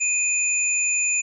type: tone pair together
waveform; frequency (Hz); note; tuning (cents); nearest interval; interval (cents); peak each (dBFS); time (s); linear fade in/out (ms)
sine; 2489 / 7040; D#7 / A8; 0 / 0; octave + tritone; 1800; -22; 0-1.22; 20
effects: none